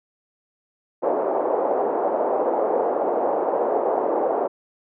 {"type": "band-pass noise", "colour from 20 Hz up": "pink", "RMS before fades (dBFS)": -22, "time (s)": [1.02, 4.48], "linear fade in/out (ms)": 20, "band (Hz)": [410, 790], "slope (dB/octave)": 24, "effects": []}